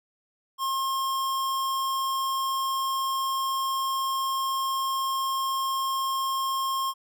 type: tone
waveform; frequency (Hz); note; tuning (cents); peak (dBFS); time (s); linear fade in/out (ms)
square; 1071; C6; +40; -26; 0.58-6.94; 50
effects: none